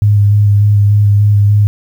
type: tone with vibrato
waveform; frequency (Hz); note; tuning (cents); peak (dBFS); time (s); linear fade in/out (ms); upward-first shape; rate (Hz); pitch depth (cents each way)
sine; 102.9; G#2; -16; -5; 0.02-1.67; 0; square; 3.4; 14
effects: 7-bit